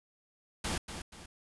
pink noise with echo, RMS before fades -34 dBFS, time 0.64-0.78 s, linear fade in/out 5 ms, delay 240 ms, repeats 2, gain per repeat -8 dB, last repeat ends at 1.26 s, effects resampled to 24000 Hz

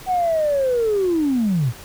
sine linear sweep, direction down, 755 to 106.8 Hz, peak -15 dBFS, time 0.06-1.73 s, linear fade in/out 50 ms, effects tanh soft clip ceiling -12 dBFS + pink hiss -40 dBFS RMS until 1.84 s

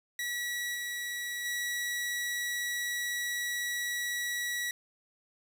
sawtooth tone with level steps, 1934 Hz, B6, 37 cents flat, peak -29 / -31 / -28 dBFS, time 0.19-4.71 s, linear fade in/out 2 ms, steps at 0.74 / 1.44 s, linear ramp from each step 20 ms, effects 9-bit

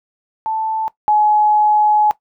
sine tone pair in turn, 880 / 845.5 Hz, A5 / G#5, 0 / +31 cents, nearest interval minor second, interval 69 cents, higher first, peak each -17 / -10 dBFS, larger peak second, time 0.46-0.88 / 1.08-2.11 s, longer second, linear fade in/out 0 ms, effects noise-tail reverb RT60 0.1 s tail -17 dB re dry

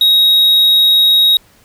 triangle tone, 3787 Hz, A#7, 27 cents sharp, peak -5 dBFS, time 0.01-1.37 s, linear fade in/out 2 ms, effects pink hiss -49 dBFS RMS until 1.64 s

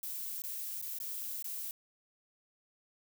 violet noise with dropouts, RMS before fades -40 dBFS, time 0.03-1.71 s, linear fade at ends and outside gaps 1 ms, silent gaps 0.42-0.438 / 0.815-0.824 / 0.987-1.001 / 1.425-1.443 s, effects none

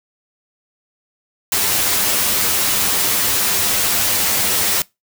white noise with comb filter, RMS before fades -17 dBFS, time 1.52-4.82 s, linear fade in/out 2 ms, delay 10 ms, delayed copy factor +0.5, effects noise-tail reverb RT60 0.2 s tail -23 dB re dry

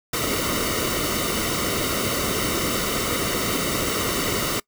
pink noise with comb filter, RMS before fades -24 dBFS, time 0.13-4.6 s, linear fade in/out 5 ms, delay 1.2 ms, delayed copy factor -0.7, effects noise-tail reverb RT60 0.1 s tail -24 dB re dry

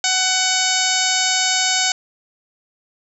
harmonic tone with a mistuned harmonic, 748 Hz, F#5, 19 cents sharp, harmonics 1 / 2 / 3 / 4 / 5 / 6 / 7 / 8 / 9 / 10, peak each -25 / -25 / -25 / -25 / -25 / -25 / -25 / -25 / -25 / -25 dBFS, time 0.04-1.92 s, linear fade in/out 2 ms, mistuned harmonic 5, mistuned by -16 cents, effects none

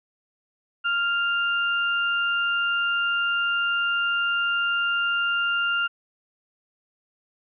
sine tone pair together, 1397 / 2794 Hz, F6 / F7, 0 / 0 cents, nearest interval octave, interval 1200 cents, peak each -22 / -27 dBFS, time 0.84-5.88 s, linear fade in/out 20 ms, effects none

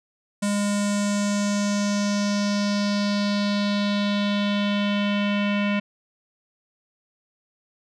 square tone with low-pass filter sweep, 204 Hz, G#3, 31 cents flat, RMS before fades -23 dBFS, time 0.42-5.8 s, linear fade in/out 10 ms, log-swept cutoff 8700 to 2600 Hz, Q 3.2, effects none

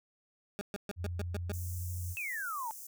20% pulse tone bursts, 203.6 Hz, G#3, 34 cents flat, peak -31 dBFS, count 7, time 0.59-1.517 s, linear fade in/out 0 ms, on 21 ms, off 130 ms
sine tone with pitch glide, 87.4 to 88.77 Hz, F2 to F2, +2 to +29 cents, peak -35 dBFS, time 0.96-2.16 s, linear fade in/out 50 ms, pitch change +27 cents, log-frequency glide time 1.42-1.77 s
white high-pass noise, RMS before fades -47 dBFS, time 1.53-2.87 s, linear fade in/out 5 ms, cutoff 5800 Hz, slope 48 dB/octave
sine exponential sweep, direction down, 2663 to 868 Hz, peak -35 dBFS, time 2.17-2.71 s, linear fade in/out 0 ms
effects none

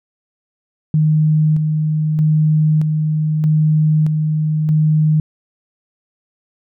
sine tone with tremolo, 154.5 Hz, D#3, 12 cents flat, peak -10 dBFS, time 0.94-5.2 s, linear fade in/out 2 ms, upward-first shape square, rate 0.8 Hz, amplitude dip 35%, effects none

